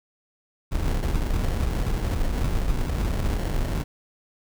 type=noise with sample-and-hold; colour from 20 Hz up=brown; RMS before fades=-24 dBFS; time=0.71-3.84 s; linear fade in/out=20 ms; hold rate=1225 Hz; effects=none